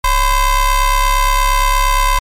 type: ring-modulated tone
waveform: 45% pulse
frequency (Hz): 523.3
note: C5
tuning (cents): 0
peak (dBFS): -7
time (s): 0.04-2.19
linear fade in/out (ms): 5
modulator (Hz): 489
effects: MP3 64 kbps